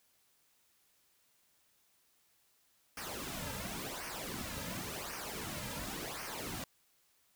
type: noise with flanger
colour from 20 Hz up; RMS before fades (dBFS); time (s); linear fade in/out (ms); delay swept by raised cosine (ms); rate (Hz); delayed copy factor
pink; -42; 2.97-6.64; 2; 0.26 to 2.76; 0.92; -0.7
effects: white hiss -72 dBFS RMS until 7.35 s